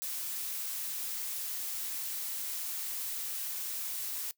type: noise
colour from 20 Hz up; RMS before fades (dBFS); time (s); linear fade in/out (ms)
blue; -37; 0.02-4.31; 0
effects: noise-tail reverb RT60 0.1 s tail -20 dB re dry